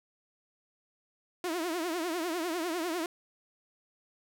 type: tone with vibrato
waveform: sawtooth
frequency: 338.9 Hz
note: E4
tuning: 48 cents sharp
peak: -27 dBFS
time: 1.44-3.06 s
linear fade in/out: 2 ms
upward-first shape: triangle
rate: 10 Hz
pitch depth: 170 cents each way
effects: none